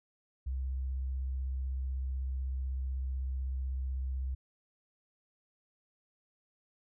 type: tone with vibrato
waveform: sine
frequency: 65.41 Hz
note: C2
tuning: in tune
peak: -32 dBFS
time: 0.46-4.35 s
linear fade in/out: 10 ms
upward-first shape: triangle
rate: 16 Hz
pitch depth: 28 cents each way
effects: none